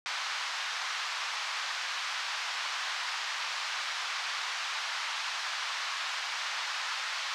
pink band-pass noise, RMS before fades -35 dBFS, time 0.06-7.34 s, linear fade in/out 0 ms, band 980 to 5500 Hz, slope 24 dB/octave, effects none

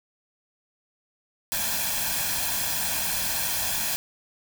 white noise with comb filter, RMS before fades -27 dBFS, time 1.52-3.96 s, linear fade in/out 0 ms, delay 1.2 ms, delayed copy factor +0.65, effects none

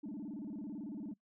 sine tone with vibrato, 249.3 Hz, B3, 16 cents sharp, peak -39 dBFS, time 0.03-1.14 s, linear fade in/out 10 ms, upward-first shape square, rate 18 Hz, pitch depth 290 cents each way, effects noise-tail reverb RT60 0.1 s tail -22 dB re dry + tanh soft clip ceiling -38 dBFS

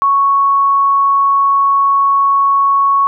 sine tone, 1108.7 Hz, C#6, in tune, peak -8 dBFS, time 0.02-3.07 s, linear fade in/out 0 ms, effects none

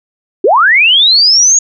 sine linear sweep, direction up, 329.6 to 6740 Hz, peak -4 dBFS, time 0.44-1.59 s, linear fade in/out 5 ms, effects none

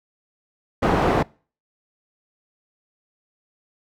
white low-pass noise, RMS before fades -19 dBFS, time 0.82-1.23 s, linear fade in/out 10 ms, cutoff 770 Hz, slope 12 dB/octave, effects noise-tail reverb RT60 0.4 s tail -25 dB re dry

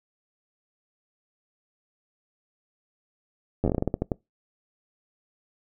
slowing click train, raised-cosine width 2 ms, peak -11 dBFS, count 13, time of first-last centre 3.64-4.118 s, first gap 10 ms, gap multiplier 1.23, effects noise-tail reverb RT60 0.2 s tail -24 dB re dry

